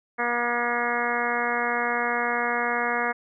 harmonic tone, 239.5 Hz, A#3, 47 cents sharp, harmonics 1 / 2 / 3 / 4 / 5 / 6 / 7 / 8 / 9, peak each -35 / -31 / -30 / -32 / -31 / -32 / -30 / -33 / -32 dBFS, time 0.18-3.13 s, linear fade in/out 20 ms, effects none

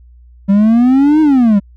triangle exponential two-way sweep, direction up then down, 193.3 to 316.7 to 193.3 Hz, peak -4 dBFS, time 0.48-1.6 s, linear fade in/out 20 ms, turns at 1.21 s, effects added 60 Hz sine -38 dBFS peak until 1.76 s

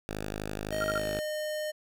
5% pulse tone, 51.91 Hz, G#1, in tune, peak -23 dBFS, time 0.09-1.19 s, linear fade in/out 0 ms
square tone with pitch glide, 624 to 610.5 Hz, D#5 to D#5, +5 to -33 cents, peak -32 dBFS, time 0.71-1.72 s, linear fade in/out 20 ms, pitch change -38 cents, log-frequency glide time 0.91-1.07 s
sine tone bursts, 1387 Hz, F6, 12 cents flat, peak -28 dBFS, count 3, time 0.81-0.982 s, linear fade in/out 2 ms, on 30 ms, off 41 ms
effects none

